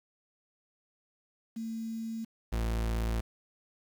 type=tone pair in turn; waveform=sine / 40% pulse; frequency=225.2 / 56.3 Hz; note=A3 / A1; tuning=+40 / +40 cents; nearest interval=2 octaves; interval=2400 cents; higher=first; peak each=-34 / -28 dBFS; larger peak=second; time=1.56-2.25 / 2.52-3.21 s; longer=neither; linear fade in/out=10 ms; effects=9-bit